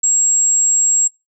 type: tone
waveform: sine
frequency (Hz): 7600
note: A#8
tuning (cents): +33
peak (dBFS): -10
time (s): 0.03-1.08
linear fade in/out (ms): 10
effects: noise-tail reverb RT60 0.2 s tail -22 dB re dry + tanh soft clip ceiling -7 dBFS